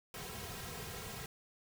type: noise with comb filter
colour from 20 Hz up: pink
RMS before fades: -45 dBFS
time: 0.14-1.26 s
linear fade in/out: 2 ms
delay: 3.4 ms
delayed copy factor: -0.95
effects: none